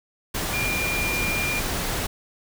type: tone in noise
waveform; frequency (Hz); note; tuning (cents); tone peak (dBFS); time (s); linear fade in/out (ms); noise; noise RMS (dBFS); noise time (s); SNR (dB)
sine; 2398; D7; +36; -25; 0.53-1.6; 10; pink; -27; 0.34-2.07; -1
effects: none